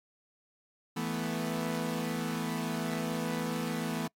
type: chord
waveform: sawtooth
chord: E suspended fourth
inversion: none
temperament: equal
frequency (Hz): 164.81 / 220 / 246.9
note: E3 / A3 / B3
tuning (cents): 0 / 0 / 0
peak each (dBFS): -32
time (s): 0.96-4.08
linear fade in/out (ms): 10
effects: noise-tail reverb RT60 0.1 s tail -26 dB re dry + AAC 64 kbps